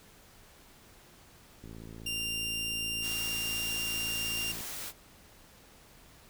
click train, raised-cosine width 3 ms, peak -34 dBFS, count 166, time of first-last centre 1.64-4.608 s, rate 55.6 Hz
sawtooth tone, 2788 Hz, F7, 4 cents flat, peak -29 dBFS, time 2.06-4.52 s, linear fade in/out 5 ms
white noise, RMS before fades -40 dBFS, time 3.01-4.93 s, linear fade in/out 50 ms
effects pink hiss -57 dBFS RMS until 6.29 s

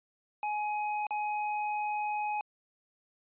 square tone with dropouts, 840 Hz, G#5, 19 cents sharp, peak -31 dBFS, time 0.43-2.41 s, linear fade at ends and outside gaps 1 ms, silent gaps 1.068-1.107 s, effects resampled to 8000 Hz

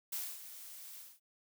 blue noise with ADSR envelope, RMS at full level -38 dBFS, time 0.12-1.2 s, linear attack 9 ms, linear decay 250 ms, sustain -12 dB, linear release 210 ms, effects none

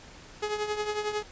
sawtooth tone with tremolo, 421 Hz, G#4, 24 cents sharp, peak -22 dBFS, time 0.42-1.23 s, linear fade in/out 10 ms, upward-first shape triangle, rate 11 Hz, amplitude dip 70%, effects pink hiss -49 dBFS RMS until 1.31 s + resampled to 16000 Hz

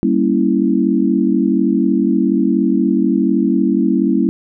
sine chord, G diminished seventh, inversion none, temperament equal, 196 / 233.1 / 277.2 / 329.6 Hz, G3 / Bb3 / Db4 / Fb4, 0 / 0 / 0 / 0 cents, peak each -17 dBFS, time 0.03-4.29 s, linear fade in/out 0 ms, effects none

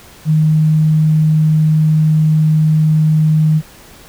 sine tone, 155.56 Hz, D#3, in tune, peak -8 dBFS, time 0.25-3.62 s, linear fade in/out 50 ms, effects pink hiss -40 dBFS RMS until 4.08 s

